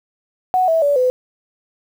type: tone with pitch steps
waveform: sine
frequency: 740 / 651.7 / 573.9 / 505.4 Hz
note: F#5 / E5 / D5 / B4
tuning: 0 / -20 / -40 / +40 cents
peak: -12 dBFS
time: 0.54-1.1 s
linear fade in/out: 0 ms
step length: 140 ms
effects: 7-bit